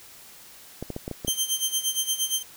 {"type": "clicks", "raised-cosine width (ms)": 2, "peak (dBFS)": -18, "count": 7, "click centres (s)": [0.826, 0.903, 0.964, 1.079, 1.113, 1.248, 1.281]}
{"type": "tone with tremolo", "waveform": "15% pulse", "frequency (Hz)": 3136, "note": "G7", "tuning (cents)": 0, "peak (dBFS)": -14, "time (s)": [1.27, 2.43], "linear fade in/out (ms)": 10, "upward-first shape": "sine", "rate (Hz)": 8.6, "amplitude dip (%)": 80}
{"effects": ["white hiss -48 dBFS RMS until 2.56 s"]}